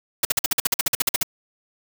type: noise bursts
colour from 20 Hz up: white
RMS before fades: -19 dBFS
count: 15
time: 0.23-1.231 s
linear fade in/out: 5 ms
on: 21 ms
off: 49 ms
effects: none